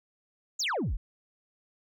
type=exponential sweep; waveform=sine; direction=down; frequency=7620 to 30.82 Hz; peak=-25 dBFS; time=0.59-0.97 s; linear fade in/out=10 ms; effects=tanh soft clip ceiling -26 dBFS